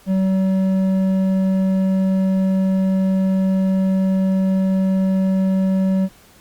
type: tone with hard clipping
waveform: sine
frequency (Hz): 190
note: F#3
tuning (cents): +46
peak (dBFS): -16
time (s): 0.06-6.09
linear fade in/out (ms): 50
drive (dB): 6
effects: pink hiss -49 dBFS RMS until 6.4 s + Opus 48 kbps